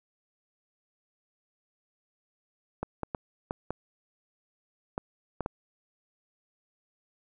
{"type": "clicks", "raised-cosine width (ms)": 1, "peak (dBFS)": -17, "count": 8, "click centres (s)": [2.83, 3.033, 3.148, 3.509, 3.706, 4.979, 5.407, 5.461], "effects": []}